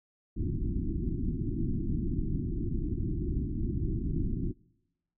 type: low-pass noise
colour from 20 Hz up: pink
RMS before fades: -31 dBFS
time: 0.36-4.53 s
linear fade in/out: 20 ms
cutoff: 360 Hz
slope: 96 dB/octave
effects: noise-tail reverb RT60 1.0 s tail -25 dB re dry